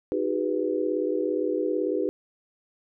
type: chord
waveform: sine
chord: G# minor seventh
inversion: second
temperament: equal with one note detuned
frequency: 311.1 / 370 / 407.7 / 493.9 Hz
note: D#4 / F#4 / G#4 / B4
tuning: 0 / 0 / -32 / 0 cents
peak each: -29 dBFS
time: 0.12-2.09 s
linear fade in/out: 0 ms
effects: none